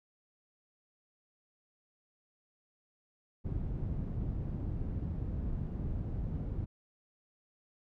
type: low-pass noise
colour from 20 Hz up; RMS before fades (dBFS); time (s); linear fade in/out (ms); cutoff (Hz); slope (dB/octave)
white; -36; 3.44-6.66; 20; 120; 12
effects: none